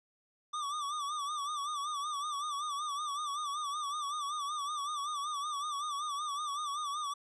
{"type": "tone with vibrato", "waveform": "square", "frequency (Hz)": 1174.7, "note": "D6", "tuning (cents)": 0, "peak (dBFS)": -35, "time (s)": [0.53, 7.14], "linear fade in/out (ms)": 10, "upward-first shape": "sine", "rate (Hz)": 5.3, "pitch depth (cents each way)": 88, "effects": ["resampled to 22050 Hz"]}